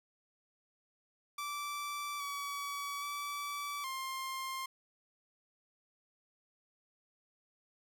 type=tone with pitch steps; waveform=sawtooth; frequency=1164 / 1138 / 1153 / 1058 Hz; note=D6 / C#6 / D6 / C6; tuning=-16 / +45 / -32 / +19 cents; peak=-34 dBFS; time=1.38-4.66 s; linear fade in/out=5 ms; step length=820 ms; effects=none